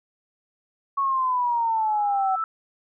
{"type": "exponential sweep", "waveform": "sine", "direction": "down", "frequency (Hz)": [1114, 753], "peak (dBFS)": -20, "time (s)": [0.97, 2.36], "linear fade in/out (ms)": 10}
{"type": "tone with exponential growth", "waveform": "sine", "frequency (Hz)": 1318.5, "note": "E6", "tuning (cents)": 0, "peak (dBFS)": -22, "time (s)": [1.47, 2.44], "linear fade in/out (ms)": 1, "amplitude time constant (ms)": 210}
{"effects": []}